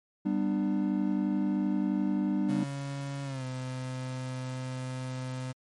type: chord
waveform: triangle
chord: G major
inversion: none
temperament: equal with one note detuned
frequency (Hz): 196 / 246.9 / 299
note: G3 / B3 / D4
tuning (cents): 0 / 0 / +31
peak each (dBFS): -27 / -31 / -28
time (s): 0.25-2.64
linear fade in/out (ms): 10
type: tone with pitch glide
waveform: 35% pulse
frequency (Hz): 139.5 to 128.66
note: C#3 to C3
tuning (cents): +11 to -29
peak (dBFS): -32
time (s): 2.48-5.53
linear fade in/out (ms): 20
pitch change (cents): -140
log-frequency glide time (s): 3.24-3.44
effects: MP3 48 kbps